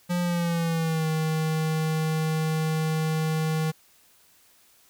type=tone with pitch glide; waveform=square; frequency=176.2 to 157.89 Hz; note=F3 to D#3; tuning=+16 to +26 cents; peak=-24 dBFS; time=0.09-3.72 s; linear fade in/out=20 ms; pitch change=-190 cents; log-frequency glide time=0.21-1.07 s; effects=white hiss -59 dBFS RMS until 4.89 s